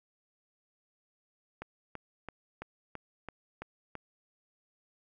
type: click train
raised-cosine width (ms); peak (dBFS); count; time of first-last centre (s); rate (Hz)
0.5; -25; 8; 1.62-3.953; 3
effects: none